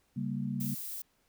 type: chord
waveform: sine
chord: G diminished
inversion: second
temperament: equal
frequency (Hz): 138.59 / 196 / 233.1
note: Db3 / G3 / Bb3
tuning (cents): 0 / 0 / 0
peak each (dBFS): -36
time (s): 0.16-0.75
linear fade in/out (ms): 10
type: noise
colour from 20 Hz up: violet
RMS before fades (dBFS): -40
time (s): 0.6-1.02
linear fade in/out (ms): 5
effects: pink hiss -72 dBFS RMS until 1.28 s